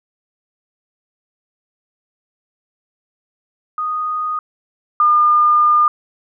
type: tone pair in turn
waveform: sine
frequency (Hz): 1239 / 1209.3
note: D#6 / D#6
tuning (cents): -8 / -50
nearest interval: unison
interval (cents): 42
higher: first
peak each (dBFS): -18 / -9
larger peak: second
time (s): 3.78-4.39 / 5-5.88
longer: second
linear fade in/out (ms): 2
effects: none